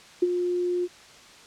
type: tone with ADSR envelope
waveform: sine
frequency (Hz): 355.5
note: F4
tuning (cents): +31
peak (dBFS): -15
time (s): 0.22-0.88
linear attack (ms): 8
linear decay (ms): 31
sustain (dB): -8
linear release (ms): 40
effects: white hiss -49 dBFS RMS until 1.46 s + low-pass 6000 Hz 12 dB/octave